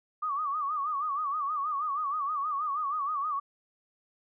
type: tone with vibrato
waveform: sine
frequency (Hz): 1174.7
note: D6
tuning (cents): 0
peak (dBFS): -28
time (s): 0.22-3.4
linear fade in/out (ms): 10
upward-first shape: sine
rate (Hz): 6.3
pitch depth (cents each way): 120
effects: none